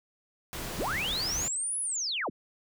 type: noise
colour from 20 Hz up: pink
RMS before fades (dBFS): -37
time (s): 0.53-1.48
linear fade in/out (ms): 0
type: linear two-way sweep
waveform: sine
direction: up then down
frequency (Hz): 69.3 to 10548 to 69.3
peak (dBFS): -29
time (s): 0.78-2.3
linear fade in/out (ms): 10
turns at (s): 1.8
effects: none